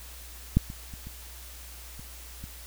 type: clicks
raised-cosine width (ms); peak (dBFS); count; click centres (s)
5; -7 / -26 / -30 / -29 / -30 / -28; 6; 0.57 / 0.701 / 0.938 / 1.07 / 1.995 / 2.44
effects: added 60 Hz sine -45 dBFS peak until 2.66 s + white hiss -47 dBFS RMS until 2.66 s